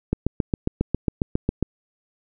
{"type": "click train", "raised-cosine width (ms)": 3, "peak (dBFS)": -7, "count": 12, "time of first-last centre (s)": [0.13, 1.627], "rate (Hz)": 7.35, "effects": []}